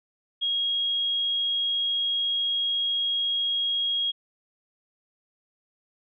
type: tone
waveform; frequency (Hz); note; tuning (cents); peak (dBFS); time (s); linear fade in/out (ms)
sine; 3282; G#7; -21; -23; 0.41-4.12; 20
effects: none